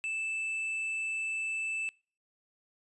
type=tone with hard clipping; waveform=sine; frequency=2637 Hz; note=E7; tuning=in tune; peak=-33 dBFS; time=0.04-1.89 s; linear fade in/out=0 ms; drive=4 dB; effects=noise-tail reverb RT60 0.4 s tail -26 dB re dry + resampled to 24000 Hz